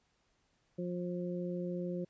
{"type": "harmonic tone", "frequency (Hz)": 177.3, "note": "F3", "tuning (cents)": 26, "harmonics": [1, 2, 3], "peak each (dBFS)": [-37, -40, -42], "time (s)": [0.78, 2.05], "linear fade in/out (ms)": 10, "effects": ["pink hiss -75 dBFS RMS until 2.09 s", "resampled to 16000 Hz"]}